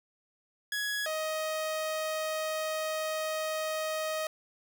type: tone pair in turn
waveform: sawtooth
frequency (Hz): 1675 / 627.4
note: G#6 / D#5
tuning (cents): +14 / +14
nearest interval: octave + perfect fourth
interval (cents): 1700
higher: first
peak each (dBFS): -27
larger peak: neither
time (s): 0.72-1.06 / 1.06-4.27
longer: second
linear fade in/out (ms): 2
effects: none